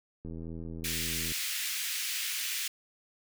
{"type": "click train", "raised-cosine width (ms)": 3, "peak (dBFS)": -29, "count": 89, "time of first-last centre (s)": [0.25, 1.319], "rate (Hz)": 82.3}
{"type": "high-pass noise", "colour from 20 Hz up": "pink", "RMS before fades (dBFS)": -34, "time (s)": [0.84, 2.68], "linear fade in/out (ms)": 5, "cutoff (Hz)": 2000, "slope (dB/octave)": 24}
{"effects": []}